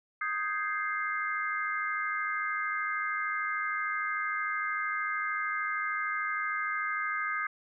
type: chord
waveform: sine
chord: Ab major seventh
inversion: second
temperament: equal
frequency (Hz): 1244.5 / 1568 / 1661.2 / 2093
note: Eb6 / G6 / Ab6 / C7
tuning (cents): 0 / 0 / 0 / 0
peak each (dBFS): -33 / -36 / -38 / -35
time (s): 0.21-7.47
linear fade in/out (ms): 5
effects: none